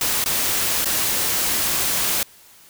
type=noise with dropouts; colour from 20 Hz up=white; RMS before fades=-21 dBFS; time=0.01-2.23 s; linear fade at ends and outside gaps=2 ms; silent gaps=0.241-0.259 / 0.846-0.856 s; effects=white hiss -49 dBFS RMS until 2.69 s